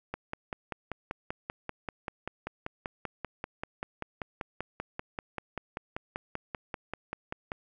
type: click train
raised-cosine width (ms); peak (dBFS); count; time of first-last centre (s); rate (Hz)
0.5; -19; 39; 0.14-7.519; 5.15
effects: none